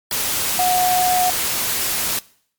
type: tone in noise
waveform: sine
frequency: 729 Hz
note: F#5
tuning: 26 cents flat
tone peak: -15 dBFS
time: 0.59-1.3 s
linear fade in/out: 2 ms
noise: white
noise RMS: -21 dBFS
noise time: 0.11-2.19 s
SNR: +3 dB
effects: noise-tail reverb RT60 0.6 s tail -22 dB re dry + MP3 96 kbps